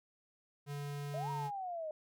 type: tone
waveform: square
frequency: 143.7 Hz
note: D3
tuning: 37 cents flat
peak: -40 dBFS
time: 0.66-1.51 s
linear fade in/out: 50 ms
type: exponential two-way sweep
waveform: sine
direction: up then down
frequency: 606 to 960 to 606 Hz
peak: -38 dBFS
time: 1.14-1.91 s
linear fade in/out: 2 ms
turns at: 1.3 s
effects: none